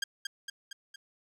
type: tone with echo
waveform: 15% pulse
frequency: 1610 Hz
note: G6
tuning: 46 cents sharp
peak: -22 dBFS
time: 0.02-0.04 s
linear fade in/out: 5 ms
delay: 230 ms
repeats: 4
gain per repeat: -4 dB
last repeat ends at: 0.96 s
effects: low-pass 12000 Hz 12 dB/octave